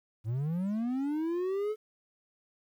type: linear sweep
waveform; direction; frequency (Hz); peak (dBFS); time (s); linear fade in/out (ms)
triangle; up; 103.83 to 437; -27; 0.24-1.76; 50
effects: 11-bit